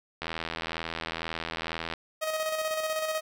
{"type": "click train", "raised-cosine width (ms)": 0.3, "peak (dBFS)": -16, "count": 142, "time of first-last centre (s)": [0.22, 1.937], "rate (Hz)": 82.1}
{"type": "tone with tremolo", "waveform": "sawtooth", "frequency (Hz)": 629, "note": "D#5", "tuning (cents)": 19, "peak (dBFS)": -23, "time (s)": [2.21, 3.21], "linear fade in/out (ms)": 20, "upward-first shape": "square", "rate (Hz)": 16, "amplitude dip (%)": 40}
{"effects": []}